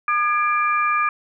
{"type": "tone cluster", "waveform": "sine", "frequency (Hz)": [1211, 1668, 2366], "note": ["D#6", "G#6", "D7"], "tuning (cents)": [-47, 7, 12], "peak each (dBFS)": [-18, -26, -24], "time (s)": [0.08, 1.09], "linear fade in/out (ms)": 2, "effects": []}